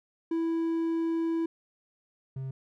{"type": "tone pair in turn", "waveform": "triangle", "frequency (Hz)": [329.6, 132.93], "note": ["E4", "C3"], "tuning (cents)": [0, 28], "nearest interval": "octave + major third", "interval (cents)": 1572, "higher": "first", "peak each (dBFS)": [-24, -31], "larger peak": "first", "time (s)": [[0.31, 1.46], [2.36, 2.51]], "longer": "first", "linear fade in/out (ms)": 5, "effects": []}